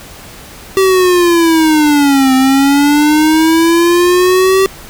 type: linear two-way sweep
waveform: square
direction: down then up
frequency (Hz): 387 to 260 to 387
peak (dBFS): -7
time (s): 0.77-4.66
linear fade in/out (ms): 0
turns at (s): 2.34
effects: pink hiss -33 dBFS RMS until 4.89 s